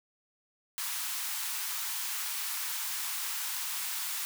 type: high-pass noise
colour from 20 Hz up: white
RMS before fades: -35 dBFS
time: 0.78-4.25 s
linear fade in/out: 0 ms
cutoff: 840 Hz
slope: 48 dB/octave
effects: none